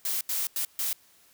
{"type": "noise bursts at uneven times", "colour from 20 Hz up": "blue", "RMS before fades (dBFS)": -29, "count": 4, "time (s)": [[0.05, 0.21], [0.29, 0.47], [0.56, 0.65], [0.79, 0.93]], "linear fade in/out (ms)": 2, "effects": ["white hiss -60 dBFS RMS until 1.33 s"]}